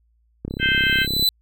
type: click train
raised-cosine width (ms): 3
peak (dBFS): -15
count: 27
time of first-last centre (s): 0.45-1.226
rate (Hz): 33.5
type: tone with exponential growth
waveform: 45% pulse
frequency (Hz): 3997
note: B7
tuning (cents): +20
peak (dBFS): -14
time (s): 0.5-1.29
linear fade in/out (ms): 1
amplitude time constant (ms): 170
type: harmonic tone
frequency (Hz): 521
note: C5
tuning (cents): -7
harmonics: 3 / 4 / 5 / 6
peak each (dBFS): -19 / -24 / -25 / -22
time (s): 0.59-1.07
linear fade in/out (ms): 50
effects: added 57 Hz sine -59 dBFS peak until 1.41 s